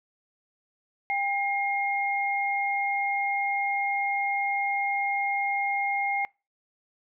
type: tone pair together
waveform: sine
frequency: 799 / 2135 Hz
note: G5 / C7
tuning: +33 / +34 cents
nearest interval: octave + perfect fourth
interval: 1701 cents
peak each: -27 dBFS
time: 1.1-6.25 s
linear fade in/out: 0 ms
effects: noise-tail reverb RT60 0.3 s tail -26 dB re dry